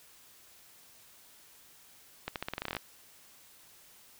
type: accelerating click train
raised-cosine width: 0.3 ms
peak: -18 dBFS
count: 13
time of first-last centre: 2.28-2.767 s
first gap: 78 ms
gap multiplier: 0.87
effects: white hiss -58 dBFS RMS until 4.19 s